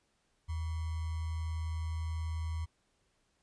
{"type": "tone with sample-and-hold", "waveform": "sine", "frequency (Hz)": 80.7, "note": "E2", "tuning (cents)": -36, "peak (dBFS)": -33, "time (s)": [0.48, 2.66], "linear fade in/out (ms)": 20, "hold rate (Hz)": 1050, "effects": ["pink hiss -75 dBFS RMS until 3.42 s", "resampled to 22050 Hz"]}